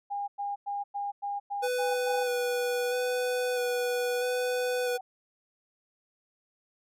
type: tone bursts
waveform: sine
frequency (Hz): 810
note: G#5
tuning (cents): -43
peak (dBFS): -30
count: 8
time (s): 0.1-2.24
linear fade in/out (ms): 20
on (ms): 180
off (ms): 100
type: tone with vibrato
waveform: square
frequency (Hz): 493.9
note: B4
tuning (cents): 0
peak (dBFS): -28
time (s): 1.62-4.98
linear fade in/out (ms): 20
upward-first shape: square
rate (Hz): 0.77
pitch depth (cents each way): 12
type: tone with pitch glide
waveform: sine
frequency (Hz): 784 to 758.2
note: G5 to F#5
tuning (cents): 0 to +42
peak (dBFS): -38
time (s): 1.89-5.01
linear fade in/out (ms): 5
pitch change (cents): -58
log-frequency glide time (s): 2.64-3.25
effects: none